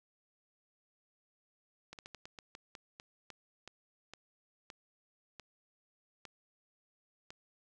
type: slowing click train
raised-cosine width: 0.2 ms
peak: -30 dBFS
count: 16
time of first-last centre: 1.93-7.305 s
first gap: 58 ms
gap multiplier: 1.23
effects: none